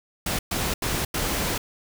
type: noise bursts at uneven times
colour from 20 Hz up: pink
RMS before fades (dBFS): -26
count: 4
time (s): 0.26-0.39 / 0.51-0.74 / 0.82-1.05 / 1.14-1.58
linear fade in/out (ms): 5
effects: none

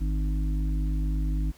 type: harmonic tone with a mistuned harmonic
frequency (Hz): 51.91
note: G#1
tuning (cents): 0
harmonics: 1 / 3 / 5 / 6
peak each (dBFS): -24 / -34 / -38 / -40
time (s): 0-1.52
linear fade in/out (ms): 20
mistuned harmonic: 6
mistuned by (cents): -17
effects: pink hiss -56 dBFS RMS until 1.57 s

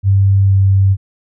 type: tone with pitch glide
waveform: sine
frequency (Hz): 98 to 97.1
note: G2 to G2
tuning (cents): 0 to -16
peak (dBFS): -7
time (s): 0.03-0.97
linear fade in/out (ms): 50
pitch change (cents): -16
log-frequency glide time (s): 0.44-0.53
effects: none

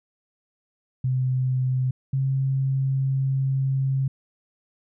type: tone pair in turn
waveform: sine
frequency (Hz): 128.8 / 134.39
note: C3 / C3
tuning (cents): -27 / +47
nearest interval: minor second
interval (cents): 74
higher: second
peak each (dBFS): -20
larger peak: neither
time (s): 1.04-1.91 / 2.13-4.08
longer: second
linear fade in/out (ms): 5
effects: none

